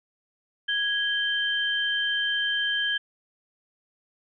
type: tone pair together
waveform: sine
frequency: 1656 / 3126 Hz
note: G#6 / G7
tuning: -5 / -6 cents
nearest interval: major seventh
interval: 1099 cents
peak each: -26 dBFS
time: 0.68-2.98 s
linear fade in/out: 10 ms
effects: none